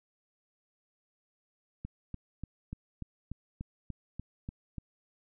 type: click train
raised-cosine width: 5 ms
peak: -26 dBFS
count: 11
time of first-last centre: 1.85-4.783 s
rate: 3.41 Hz
effects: none